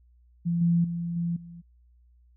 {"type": "tone with level steps", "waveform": "sine", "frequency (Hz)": 170.5, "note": "F3", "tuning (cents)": -41, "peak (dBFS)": [-23, -19, -28, -25, -41], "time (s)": [0.45, 1.62], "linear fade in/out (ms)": 20, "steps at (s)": [0.61, 0.84, 1.16, 1.36], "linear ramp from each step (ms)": 5, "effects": ["added 60 Hz sine -56 dBFS peak until 2.36 s"]}